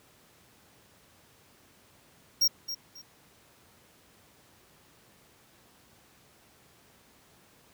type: tone with echo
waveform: square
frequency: 5588 Hz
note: F8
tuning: in tune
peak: -21 dBFS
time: 2.41-2.48 s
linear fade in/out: 10 ms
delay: 270 ms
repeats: 2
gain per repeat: -12 dB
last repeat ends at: 3.02 s
effects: pink hiss -60 dBFS RMS until 7.73 s + high-pass 80 Hz 12 dB/octave